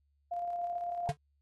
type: tone with tremolo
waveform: sine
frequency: 698.5 Hz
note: F5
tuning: in tune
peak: -32 dBFS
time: 0.31-1.12 s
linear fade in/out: 10 ms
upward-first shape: square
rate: 18 Hz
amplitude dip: 25%
type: tone with exponential decay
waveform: square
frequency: 146.3 Hz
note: D3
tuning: 6 cents flat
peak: -27 dBFS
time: 1.09-1.17 s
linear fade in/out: 0 ms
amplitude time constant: 16 ms
effects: added 71 Hz sine -70 dBFS peak until 1.41 s + AAC 32 kbps